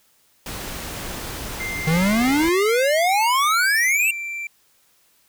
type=noise; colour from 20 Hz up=pink; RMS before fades=-31 dBFS; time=0.46-2.49 s; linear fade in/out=2 ms
type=tone with pitch glide; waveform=triangle; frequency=2093 to 2349 Hz; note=C7 to D7; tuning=0 to 0 cents; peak=-25 dBFS; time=1.6-4.47 s; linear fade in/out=2 ms; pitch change=+200 cents; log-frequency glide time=2.82-3.94 s
type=exponential sweep; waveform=square; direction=up; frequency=154 to 2773 Hz; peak=-17 dBFS; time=1.87-4.11 s; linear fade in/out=5 ms
effects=white hiss -60 dBFS RMS until 5.28 s